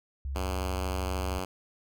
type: tone with pitch glide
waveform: sine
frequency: 67.8 to 68.91 Hz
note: C#2 to C#2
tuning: -38 to -10 cents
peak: -31 dBFS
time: 0.25-1.39 s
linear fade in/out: 0 ms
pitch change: +28 cents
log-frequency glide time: 0.38-0.49 s
type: tone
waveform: 5% pulse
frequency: 93 Hz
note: F#2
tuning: 9 cents sharp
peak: -21 dBFS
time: 0.35-1.45 s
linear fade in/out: 5 ms
effects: none